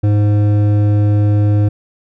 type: tone with hard clipping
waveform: sine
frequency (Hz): 103.83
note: G#2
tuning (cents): 0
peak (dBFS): -11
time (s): 0.03-1.69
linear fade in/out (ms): 10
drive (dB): 10
effects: none